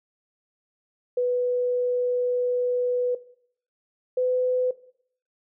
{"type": "tone pair in turn", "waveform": "sine", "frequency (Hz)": [493.9, 504.3], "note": ["B4", "B4"], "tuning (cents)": [0, 36], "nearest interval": "unison", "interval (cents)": 36, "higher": "second", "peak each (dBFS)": -20, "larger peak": "neither", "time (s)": [[1.17, 3.15], [4.17, 4.71]], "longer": "first", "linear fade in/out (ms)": 5, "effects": ["noise-tail reverb RT60 0.6 s tail -17 dB re dry"]}